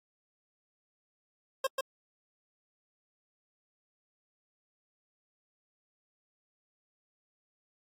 25% pulse tone with echo, 534 Hz, C5, 35 cents sharp, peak -23 dBFS, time 1.64-1.67 s, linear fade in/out 5 ms, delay 140 ms, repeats 1, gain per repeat -3 dB, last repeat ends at 1.81 s, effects AAC 48 kbps

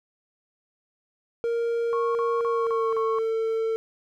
triangle tone with pitch glide, 466.2 to 448.2 Hz, A#4 to A4, 0 to +32 cents, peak -21 dBFS, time 1.44-3.76 s, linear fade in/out 0 ms, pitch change -68 cents, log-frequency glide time 2.47-2.97 s
sine tone bursts, 1100 Hz, C#6, 14 cents flat, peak -27 dBFS, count 5, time 1.93-3.186 s, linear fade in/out 0 ms, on 220 ms, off 39 ms
effects none

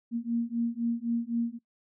sine beating tone pair, 231.9 / 235.8 Hz, A#3 / A#3, -9 / +20 cents, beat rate 3.9 Hz, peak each -30 dBFS, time 0.11-1.59 s, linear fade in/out 50 ms, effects noise-tail reverb RT60 0.1 s tail -21 dB re dry

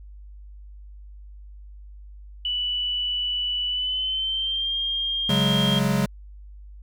sine tone with pitch glide, 2964 to 3214 Hz, F#7 to G7, +2 to +43 cents, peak -23 dBFS, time 2.45-5.79 s, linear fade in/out 2 ms, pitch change +141 cents, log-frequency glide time 3.68-4.76 s
square chord, C# suspended fourth, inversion none, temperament equal, 138.59 / 185 / 207.7 Hz, C#3 / F#3 / G#3, 0 / 0 / 0 cents, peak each -25 dBFS, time 5.29-6.06 s, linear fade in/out 5 ms
effects added 50 Hz sine -40 dBFS peak until 6.82 s

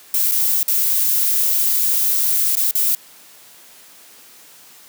violet noise with dropouts, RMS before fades -17 dBFS, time 0.14-2.95 s, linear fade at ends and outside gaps 2 ms, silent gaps 0.314-0.319 / 0.63-0.68 / 2.554-2.569 / 2.711-2.752 s, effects white hiss -45 dBFS RMS until 4.88 s + high-pass 150 Hz 12 dB/octave

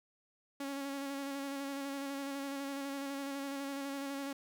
sawtooth tone with vibrato, 277.2 Hz, C#4, in tune, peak -34 dBFS, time 0.6-4.33 s, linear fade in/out 5 ms, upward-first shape square, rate 12 Hz, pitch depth 20 cents each way, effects none

